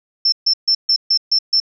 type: tone bursts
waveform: sine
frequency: 5350 Hz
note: E8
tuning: 25 cents sharp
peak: -11 dBFS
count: 7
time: 0.25-1.601 s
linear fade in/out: 5 ms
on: 73 ms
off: 140 ms
effects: none